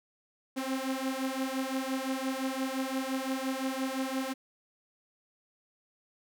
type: beating tone pair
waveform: sawtooth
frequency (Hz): 261.6 / 267.4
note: C4 / C4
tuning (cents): 0 / +38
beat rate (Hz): 5.8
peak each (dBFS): -30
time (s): 0.56-4.34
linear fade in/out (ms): 20
effects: none